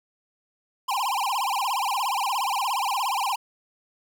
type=tone with vibrato; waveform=square; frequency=911 Hz; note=A#5; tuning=40 cents flat; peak=-24 dBFS; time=0.88-3.36 s; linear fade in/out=10 ms; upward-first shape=sine; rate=17 Hz; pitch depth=280 cents each way; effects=none